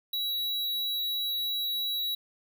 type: tone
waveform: square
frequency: 3899 Hz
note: B7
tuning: 23 cents flat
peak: -29 dBFS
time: 0.13-2.15 s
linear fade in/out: 5 ms
effects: none